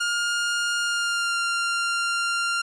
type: tone with pitch glide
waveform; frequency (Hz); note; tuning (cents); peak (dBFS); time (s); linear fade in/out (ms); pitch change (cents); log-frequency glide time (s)
sawtooth; 1415 to 1389.9; F6 to F6; +22 to -9; -19; 0-2.62; 10; -31; 0.8-1.38
effects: resampled to 22050 Hz